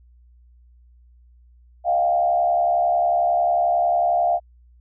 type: tone with frequency modulation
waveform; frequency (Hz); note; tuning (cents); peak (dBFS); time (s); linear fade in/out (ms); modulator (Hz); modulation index
sine; 698.5; F5; 0; -16; 1.84-4.4; 50; 71.1; 0.8
effects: added 60 Hz sine -49 dBFS peak until 4.8 s